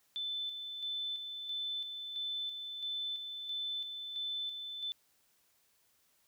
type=tone with tremolo; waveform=sine; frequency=3520 Hz; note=A7; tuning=in tune; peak=-35 dBFS; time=0.16-4.92 s; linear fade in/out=0 ms; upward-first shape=square; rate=1.5 Hz; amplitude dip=45%; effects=white hiss -72 dBFS RMS until 6.27 s